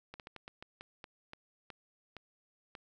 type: slowing click train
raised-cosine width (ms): 0.3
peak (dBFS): -30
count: 12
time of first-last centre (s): 0.14-2.752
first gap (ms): 58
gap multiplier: 1.26
effects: none